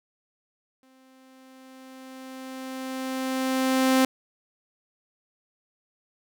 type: tone with exponential growth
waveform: sawtooth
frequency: 261.6 Hz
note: C4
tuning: in tune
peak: -13 dBFS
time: 0.83-4.05 s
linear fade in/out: 1 ms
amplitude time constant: 700 ms
effects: none